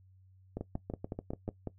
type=two click trains; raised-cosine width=2 ms; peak=-23 / -24 dBFS; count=7 / 7; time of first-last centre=0.57-1.673 / 0.61-1.48 s; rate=5.44 / 6.9 Hz; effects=noise-tail reverb RT60 0.1 s tail -18 dB re dry + added 94 Hz sine -58 dBFS peak until 1.78 s